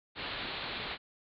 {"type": "low-pass noise", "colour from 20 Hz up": "white", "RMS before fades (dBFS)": -39, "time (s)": [0.15, 0.98], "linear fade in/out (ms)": 50, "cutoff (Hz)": 4300, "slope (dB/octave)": 96, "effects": []}